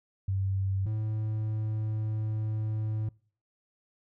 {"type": "tone pair in turn", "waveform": ["sine", "triangle"], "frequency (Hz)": [96.6, 108.43], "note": ["G2", "A2"], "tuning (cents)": [-25, -25], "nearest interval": "major second", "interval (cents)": 200, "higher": "second", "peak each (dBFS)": -26, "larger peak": "neither", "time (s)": [[0.28, 0.86], [0.86, 3.09]], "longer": "second", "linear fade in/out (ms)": 5, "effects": ["noise-tail reverb RT60 0.5 s tail -25 dB re dry"]}